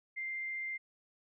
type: tone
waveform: sine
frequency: 2095 Hz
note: C7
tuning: 2 cents sharp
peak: -36 dBFS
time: 0.16-0.78 s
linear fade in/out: 20 ms
effects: none

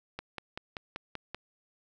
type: click train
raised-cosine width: 0.3 ms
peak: -21 dBFS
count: 7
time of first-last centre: 0.19-1.346 s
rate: 5.19 Hz
effects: none

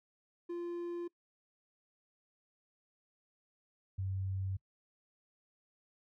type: tone pair in turn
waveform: triangle / sine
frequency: 346.2 / 95.59 Hz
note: F4 / G2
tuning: -15 / -43 cents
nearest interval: octave + minor seventh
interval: 2228 cents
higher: first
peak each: -35 / -34 dBFS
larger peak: second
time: 0.49-1.08 / 3.98-4.57 s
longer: neither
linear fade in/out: 10 ms
effects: noise-tail reverb RT60 0.1 s tail -24 dB re dry

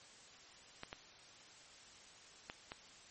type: clicks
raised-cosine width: 0.3 ms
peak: -28 dBFS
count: 4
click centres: 0.834 / 0.929 / 2.499 / 2.719 s
effects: white hiss -59 dBFS RMS until 3.1 s + MP3 32 kbps

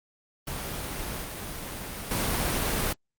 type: noise with level steps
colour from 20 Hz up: pink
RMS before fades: -34 / -36 / -27 dBFS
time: 0.47-2.93 s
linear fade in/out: 5 ms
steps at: 1.24 / 2.11 s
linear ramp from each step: 2 ms
effects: Opus 32 kbps

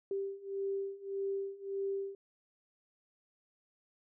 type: beating tone pair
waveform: sine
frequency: 392 / 393.7 Hz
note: G4 / G4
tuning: 0 / +8 cents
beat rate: 1.7 Hz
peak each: -39 / -37 dBFS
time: 0.11-2.15 s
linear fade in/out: 2 ms
effects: none

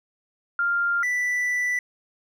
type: tone pair in turn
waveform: sine / triangle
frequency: 1396.9 / 1975.5 Hz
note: F6 / B6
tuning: 0 / 0 cents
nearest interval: tritone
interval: 600 cents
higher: second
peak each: -20 dBFS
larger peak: neither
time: 0.59-1.03 / 1.03-1.79 s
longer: second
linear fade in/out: 2 ms
effects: none

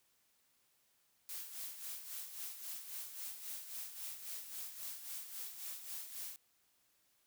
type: noise with tremolo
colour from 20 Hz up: blue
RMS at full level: -44 dBFS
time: 1.29-6.36 s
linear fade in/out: 0 ms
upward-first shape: sine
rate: 3.7 Hz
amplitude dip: 60%
effects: white hiss -75 dBFS RMS until 7.26 s

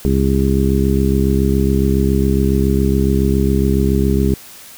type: harmonic tone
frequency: 67.2 Hz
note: C2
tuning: 47 cents sharp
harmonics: 1 / 2 / 3 / 4 / 5 / 6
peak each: -16 / -19 / -17 / -22 / -22 / -20 dBFS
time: 0.05-4.34 s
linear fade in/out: 0 ms
effects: white hiss -38 dBFS RMS until 4.77 s

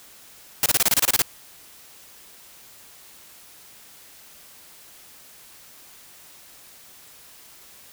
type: noise bursts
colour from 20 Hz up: white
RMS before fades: -18 dBFS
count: 11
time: 0.63-1.22 s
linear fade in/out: 2 ms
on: 30 ms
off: 26 ms
effects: white hiss -48 dBFS RMS until 7.92 s

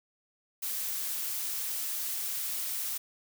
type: noise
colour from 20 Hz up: blue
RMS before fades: -34 dBFS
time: 0.62-2.98 s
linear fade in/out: 10 ms
effects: none

